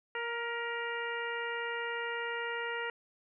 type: harmonic tone with a mistuned harmonic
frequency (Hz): 468.4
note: A#4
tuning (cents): +8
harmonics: 1 / 2 / 3 / 4 / 5 / 6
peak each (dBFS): -39 / -41 / -40 / -39 / -46 / -45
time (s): 0.15-2.9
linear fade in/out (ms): 2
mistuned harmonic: 4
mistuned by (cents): +22
effects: none